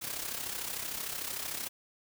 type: noise with amplitude modulation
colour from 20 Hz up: white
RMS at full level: -35 dBFS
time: 0.01-1.69 s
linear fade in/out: 20 ms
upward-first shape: sine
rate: 33.3 Hz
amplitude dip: 60%
effects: none